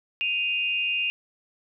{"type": "tone pair together", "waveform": "sine", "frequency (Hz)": [2502, 2794], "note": ["D#7", "F7"], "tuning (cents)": [9, 0], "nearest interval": "major second", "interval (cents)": 191, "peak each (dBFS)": [-26, -26], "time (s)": [0.21, 1.1], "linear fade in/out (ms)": 0, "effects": []}